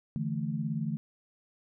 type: chord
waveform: sine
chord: D suspended second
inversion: none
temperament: equal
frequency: 146.83 / 164.81 / 220 Hz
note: D3 / E3 / A3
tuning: 0 / 0 / 0 cents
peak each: -34 dBFS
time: 0.16-0.97 s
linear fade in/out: 0 ms
effects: none